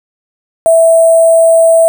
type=tone with sample-and-hold; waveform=sine; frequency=659.3 Hz; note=E5; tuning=in tune; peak=-3 dBFS; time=0.66-1.88 s; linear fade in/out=0 ms; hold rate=8820 Hz; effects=none